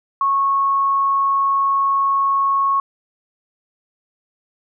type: tone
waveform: sine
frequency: 1100 Hz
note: C#6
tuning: 14 cents flat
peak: -14 dBFS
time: 0.21-2.8 s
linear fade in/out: 2 ms
effects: none